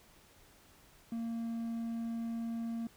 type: tone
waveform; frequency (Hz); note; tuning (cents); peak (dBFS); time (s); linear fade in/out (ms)
triangle; 230; A#3; -23; -33; 1.12-2.87; 2
effects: pink hiss -62 dBFS RMS until 2.96 s